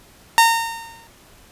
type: tone with exponential decay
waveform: sawtooth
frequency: 917 Hz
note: A#5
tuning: 29 cents flat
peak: -4 dBFS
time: 0.38-1.07 s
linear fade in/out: 0 ms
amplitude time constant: 150 ms
effects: pink hiss -49 dBFS RMS until 1.51 s + resampled to 32000 Hz